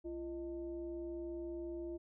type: tone with frequency modulation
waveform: sine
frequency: 341.8 Hz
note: F4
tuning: 37 cents flat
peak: -40 dBFS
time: 0.04-1.98 s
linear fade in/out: 20 ms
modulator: 279 Hz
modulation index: 0.58
effects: none